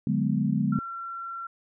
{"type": "chord", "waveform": "sine", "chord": "G# half-diminished seventh", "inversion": "second", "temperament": "equal with one note detuned", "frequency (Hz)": [146.83, 181.71, 207.7, 246.9], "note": ["D3", "F#3", "G#3", "B3"], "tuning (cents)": [0, -31, 0, 0], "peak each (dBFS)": [-28, -29, -26, -29], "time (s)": [0.07, 0.79], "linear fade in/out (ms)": 2}
{"type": "tone", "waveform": "sine", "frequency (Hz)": 1361, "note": "F6", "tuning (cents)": -45, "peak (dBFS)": -33, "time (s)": [0.72, 1.47], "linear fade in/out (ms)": 5}
{"effects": []}